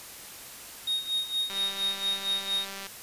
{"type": "tone with tremolo", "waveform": "triangle", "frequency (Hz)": 3729, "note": "A#7", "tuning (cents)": 0, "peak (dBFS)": -23, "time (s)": [0.87, 2.65], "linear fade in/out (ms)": 5, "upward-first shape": "sine", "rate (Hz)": 4.3, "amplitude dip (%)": 80}
{"type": "click train", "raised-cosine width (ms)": 0.2, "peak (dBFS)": -22, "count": 269, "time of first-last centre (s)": [1.5, 2.867], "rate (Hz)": 196}
{"effects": ["white hiss -44 dBFS RMS until 3.02 s", "resampled to 32000 Hz"]}